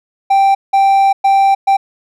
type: tone bursts at uneven times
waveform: triangle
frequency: 784 Hz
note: G5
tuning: in tune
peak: -5 dBFS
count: 4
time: 0.3-0.55 / 0.73-1.13 / 1.24-1.55 / 1.67-1.77 s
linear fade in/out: 10 ms
effects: none